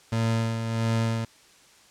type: tone with tremolo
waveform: 30% pulse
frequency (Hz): 113.7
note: A#2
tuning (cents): -43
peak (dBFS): -19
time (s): 0.12-1.25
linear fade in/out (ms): 5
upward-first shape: sine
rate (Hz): 1.5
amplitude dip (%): 50
effects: white hiss -55 dBFS RMS until 1.9 s + low-pass 8000 Hz 12 dB/octave